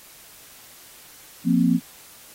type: chord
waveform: sine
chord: F suspended fourth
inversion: none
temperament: equal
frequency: 174.61 / 233.1 / 261.6 Hz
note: F3 / Bb3 / C4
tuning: 0 / 0 / 0 cents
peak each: -20 dBFS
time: 1.44-1.8 s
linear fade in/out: 50 ms
effects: white hiss -47 dBFS RMS until 2.34 s + AAC 48 kbps